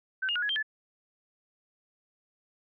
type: tone with pitch steps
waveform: sine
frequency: 1535 / 2843 / 1450 / 1676 / 3167 / 1730 Hz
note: G6 / F7 / F#6 / G#6 / G7 / A6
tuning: -37 / +30 / -35 / +15 / +17 / -30 cents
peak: -27 dBFS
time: 0.22-0.628 s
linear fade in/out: 10 ms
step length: 68 ms
effects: none